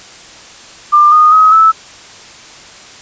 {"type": "tone with pitch steps", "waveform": "sine", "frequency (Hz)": [1194, 1231.1, 1269.4, 1308.9], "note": ["D6", "D#6", "D#6", "E6"], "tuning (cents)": [28, -19, 34, -13], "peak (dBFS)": -3, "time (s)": [0.92, 1.72], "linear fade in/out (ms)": 20, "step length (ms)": 200, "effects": ["white hiss -35 dBFS RMS until 3.01 s", "resampled to 16000 Hz"]}